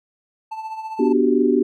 triangle tone with tremolo, 880 Hz, A5, in tune, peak -23 dBFS, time 0.51-1.13 s, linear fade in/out 10 ms, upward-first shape triangle, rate 15 Hz, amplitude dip 65%
sine chord, G major seventh, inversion first, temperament equal with one note detuned, 246.9 / 293.7 / 368.3 / 392 Hz, B3 / D4 / F#4 / G4, 0 / 0 / -8 / 0 cents, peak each -19 / -20 / -20 / -19 dBFS, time 0.99-1.63 s, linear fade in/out 10 ms
effects none

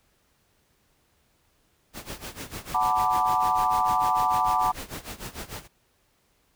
pink noise with tremolo, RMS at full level -35 dBFS, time 1.93-5.68 s, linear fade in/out 50 ms, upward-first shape sine, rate 6.7 Hz, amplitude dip 85%
sine chord, B minor seventh, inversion second, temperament equal, 740 / 880 / 987.8 / 1174.7 Hz, F#5 / A5 / B5 / D6, 0 / 0 / 0 / 0 cents, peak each -26 dBFS, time 2.74-4.72 s, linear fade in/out 10 ms
effects pink hiss -67 dBFS RMS until 6.55 s

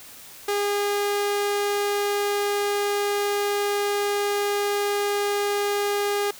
sawtooth tone, 407.8 Hz, G#4, 32 cents flat, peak -18 dBFS, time 0.48-6.31 s, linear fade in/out 5 ms, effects white hiss -44 dBFS RMS until 6.39 s

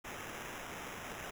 violet noise with sample-and-hold, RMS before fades -45 dBFS, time 0.04-1.31 s, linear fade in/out 10 ms, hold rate 4410 Hz, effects none

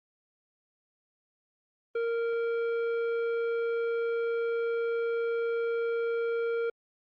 sine tone with tanh clipping, 463.9 Hz, A#4, 8 cents flat, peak -29 dBFS, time 1.95-6.7 s, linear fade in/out 5 ms, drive 12 dB, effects low-pass 3000 Hz 12 dB/octave + Opus 32 kbps

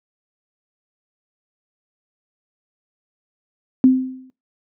sine tone with exponential decay, 258.9 Hz, C4, 18 cents flat, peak -5 dBFS, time 3.84-4.3 s, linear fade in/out 0 ms, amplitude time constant 100 ms, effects noise-tail reverb RT60 0.2 s tail -19 dB re dry + high-pass 150 Hz 12 dB/octave

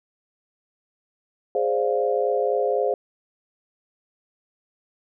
sine chord, D half-diminished seventh, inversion second, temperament equal, 415.3 / 523.3 / 587.3 / 698.5 Hz, Ab4 / C5 / D5 / F5, 0 / 0 / 0 / 0 cents, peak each -24 / -23 / -28 / -27 dBFS, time 1.55-2.94 s, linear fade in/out 2 ms, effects none

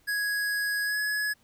square tone with pitch glide, 1664 to 1690.2 Hz, G#6 to G#6, +3 to +30 cents, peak -27 dBFS, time 0.07-1.34 s, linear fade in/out 20 ms, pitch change +27 cents, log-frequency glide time 0.85-0.97 s, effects pink hiss -65 dBFS RMS until 1.43 s

